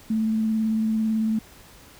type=tone with vibrato; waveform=sine; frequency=220 Hz; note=A3; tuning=in tune; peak=-20 dBFS; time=0.1-1.39 s; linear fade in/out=5 ms; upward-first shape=triangle; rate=18 Hz; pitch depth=21 cents each way; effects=pink hiss -49 dBFS RMS until 1.99 s

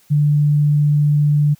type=tone; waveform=sine; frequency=147.5 Hz; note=D3; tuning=8 cents sharp; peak=-11 dBFS; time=0.1-1.55 s; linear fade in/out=20 ms; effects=white hiss -54 dBFS RMS until 1.59 s

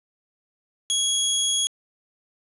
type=tone; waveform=20% pulse; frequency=3322 Hz; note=G#7; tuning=in tune; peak=-15 dBFS; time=0.9-1.67 s; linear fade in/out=0 ms; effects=resampled to 24000 Hz + 8-bit

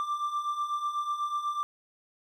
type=beating tone pair; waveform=triangle; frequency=1174.7 / 1182.8 Hz; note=D6 / D6; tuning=0 / +12 cents; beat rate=8.1 Hz; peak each=-34 / -28 dBFS; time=0-1.63 s; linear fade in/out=0 ms; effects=none

